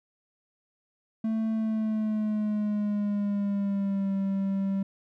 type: tone with pitch glide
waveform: triangle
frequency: 221.5 to 195.07 Hz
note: A3 to G3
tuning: +12 to -8 cents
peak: -23 dBFS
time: 1.24-4.83 s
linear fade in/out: 5 ms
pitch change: -220 cents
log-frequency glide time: 1.52-4.13 s
effects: none